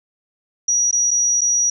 sine tone with dropouts, 5790 Hz, F#8, 38 cents flat, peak -14 dBFS, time 0.68-1.7 s, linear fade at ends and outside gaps 5 ms, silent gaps 0.912-0.927 / 1.108-1.112 / 1.409-1.415 s, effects none

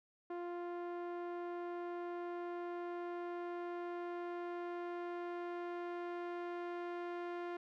sawtooth tone with low-pass filter sweep, 349.2 Hz, F4, in tune, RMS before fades -43 dBFS, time 0.3-7.57 s, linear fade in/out 5 ms, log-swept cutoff 1200 to 1900 Hz, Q 0.78, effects none

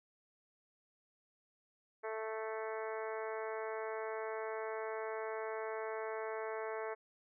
harmonic tone, 220 Hz, A3, in tune, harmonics 2 / 3 / 4 / 5 / 6 / 7 / 8 / 9 / 10, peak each -41 / -45 / -47 / -49 / -51 / -52 / -53 / -54 / -55 dBFS, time 2.03-6.95 s, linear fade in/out 20 ms, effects none

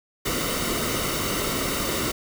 pink noise with comb filter, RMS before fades -26 dBFS, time 0.25-2.12 s, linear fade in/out 10 ms, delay 1.2 ms, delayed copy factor -0.6, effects none

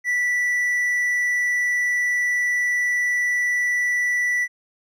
triangle tone with vibrato, 1964 Hz, B6, 10 cents flat, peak -17 dBFS, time 0.04-4.48 s, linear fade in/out 50 ms, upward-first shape sine, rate 20 Hz, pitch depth 11 cents each way, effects none

